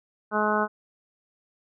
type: harmonic tone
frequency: 211.9 Hz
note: G#3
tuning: 35 cents sharp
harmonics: 1 / 2 / 3 / 4 / 5 / 6 / 7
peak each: -29 / -29 / -29 / -29 / -29 / -29 / -29 dBFS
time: 0.31-0.68 s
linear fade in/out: 50 ms
effects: none